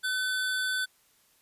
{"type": "tone pair together", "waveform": "square", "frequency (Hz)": [1514, 3464], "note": ["F#6", "A7"], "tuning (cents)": [39, -28], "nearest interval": "octave + major second", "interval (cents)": 1433, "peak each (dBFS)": [-29, -35], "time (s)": [0.03, 0.86], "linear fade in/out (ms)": 20, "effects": ["white hiss -65 dBFS RMS until 1.41 s", "resampled to 32000 Hz"]}